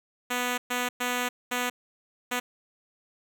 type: tone bursts at uneven times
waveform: 5% pulse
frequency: 246.9 Hz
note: B3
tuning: in tune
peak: -15 dBFS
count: 5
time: 0.3-0.58 / 0.7-0.89 / 1-1.29 / 1.51-1.7 / 2.31-2.4 s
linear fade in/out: 10 ms
effects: none